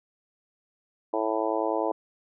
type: harmonic tone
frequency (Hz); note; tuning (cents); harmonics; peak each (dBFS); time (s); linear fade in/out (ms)
110; A2; 0; 3 / 4 / 5 / 6 / 7 / 8 / 9; -31 / -31 / -31 / -31 / -34 / -33 / -35; 1.13-1.92; 5
effects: none